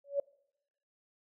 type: tone with exponential growth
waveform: sine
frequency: 564 Hz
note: C#5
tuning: 30 cents sharp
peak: -24 dBFS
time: 0.04-0.2 s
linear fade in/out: 5 ms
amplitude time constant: 34 ms
effects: noise-tail reverb RT60 0.8 s tail -24 dB re dry